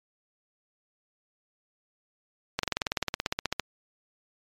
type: slowing click train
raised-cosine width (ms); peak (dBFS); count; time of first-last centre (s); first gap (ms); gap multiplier
0.2; -9; 19; 2.59-3.597; 43; 1.03
effects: MP3 96 kbps